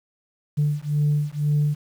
sine beating tone pair, 146.83 / 148.83 Hz, D3 / D3, 0 / +23 cents, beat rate 2 Hz, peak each -21 dBFS, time 0.57-1.75 s, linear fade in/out 20 ms, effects tanh soft clip ceiling -14 dBFS + 8-bit

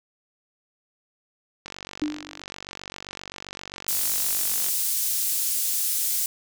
click train, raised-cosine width 0.2 ms, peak -18 dBFS, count 145, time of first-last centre 1.66-4.685 s, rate 47.6 Hz
sine tone with exponential decay, 300.8 Hz, D4, 42 cents sharp, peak -20 dBFS, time 2.02-2.41 s, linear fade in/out 0 ms, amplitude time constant 83 ms
pink high-pass noise, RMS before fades -25 dBFS, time 3.88-6.26 s, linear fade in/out 2 ms, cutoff 8200 Hz, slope 12 dB/octave
effects none

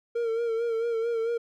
triangle tone with vibrato, 460.2 Hz, A#4, 22 cents flat, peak -23 dBFS, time 0.15-1.38 s, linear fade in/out 10 ms, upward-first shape sine, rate 4.5 Hz, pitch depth 47 cents each way, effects none

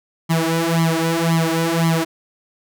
sawtooth tone with flanger, 164.8 Hz, E3, in tune, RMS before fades -18 dBFS, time 0.29-2.05 s, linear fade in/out 20 ms, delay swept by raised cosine 0.95 to 4.05 ms, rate 1.9 Hz, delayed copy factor +1, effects none

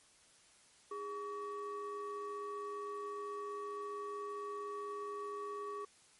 triangle ring-modulated tone, 362.6 Hz, F#4, 35 cents flat, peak -35 dBFS, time 0.91-5.85 s, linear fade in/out 5 ms, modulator 773 Hz, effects white hiss -65 dBFS RMS until 6.19 s + MP3 48 kbps

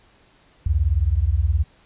sine beating tone pair, 65.41 / 84.41 Hz, C2 / E2, 0 / +42 cents, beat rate 19 Hz, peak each -19 dBFS, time 0.66-1.64 s, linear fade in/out 5 ms, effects pink hiss -56 dBFS RMS until 1.85 s + resampled to 8000 Hz

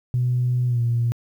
sine tone with pitch glide, 124 to 118.2 Hz, B2 to A#2, +7 to +24 cents, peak -17 dBFS, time 0.14-1.12 s, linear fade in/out 0 ms, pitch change -83 cents, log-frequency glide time 0.67-0.8 s, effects tanh soft clip ceiling -13 dBFS + 9-bit

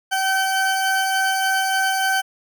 40% pulse tone pair together, 766.8 / 1537 Hz, G5 / G6, -38 / -35 cents, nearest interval octave, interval 1203 cents, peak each -20 dBFS, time 0.11-2.22 s, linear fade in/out 20 ms, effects none

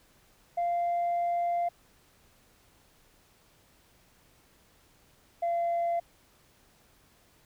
sine tone pair in turn, 694 / 685.2 Hz, F5 / F5, -11 / -33 cents, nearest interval unison, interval 22 cents, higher first, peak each -24 dBFS, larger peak neither, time 0.57-1.69 / 5.42-6 s, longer first, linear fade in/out 10 ms, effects tanh soft clip ceiling -24 dBFS + pink hiss -63 dBFS RMS until 7.45 s

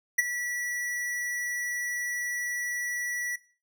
square tone with ADSR envelope, 1948 Hz, B6, 24 cents flat, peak -18 dBFS, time 0.18-3.36 s, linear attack 10 ms, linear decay 21 ms, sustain -13 dB, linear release 7 ms, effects noise-tail reverb RT60 0.4 s tail -18 dB re dry

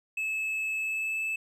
triangle tone with pitch glide, 2600 to 2621 Hz, E7 to E7, -24 to -11 cents, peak -27 dBFS, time 0.17-1.36 s, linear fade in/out 5 ms, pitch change +13 cents, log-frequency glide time 0.76-1.21 s, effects none

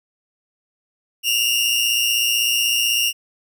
sawtooth tone pair together, 2729 / 2845 Hz, F7 / F7, -41 / +31 cents, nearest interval minor second, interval 72 cents, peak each -18 / -15 dBFS, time 1.23-3.13 s, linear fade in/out 50 ms, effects none

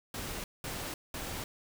pink noise bursts, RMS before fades -39 dBFS, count 3, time 0.14-1.44 s, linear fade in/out 2 ms, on 300 ms, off 200 ms, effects none

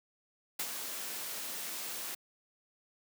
white noise with ADSR envelope, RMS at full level -34 dBFS, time 0.59-2.15 s, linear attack 7 ms, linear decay 60 ms, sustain -6 dB, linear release 6 ms, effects high-pass 200 Hz 12 dB/octave

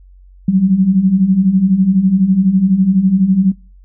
sine beating tone pair, 181.2 / 193.2 Hz, F#3 / G3, -36 / -25 cents, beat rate 12 Hz, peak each -14 / -10 dBFS, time 0.48-3.52 s, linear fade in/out 5 ms, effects noise-tail reverb RT60 0.4 s tail -25 dB re dry + added 46 Hz sine -39 dBFS peak until 3.84 s

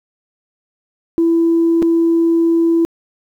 sine tone with dropouts, 333 Hz, E4, 18 cents sharp, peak -9 dBFS, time 1.18-2.85 s, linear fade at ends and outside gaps 0 ms, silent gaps 1.821-1.826 s, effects tanh soft clip ceiling -6 dBFS + 8-bit

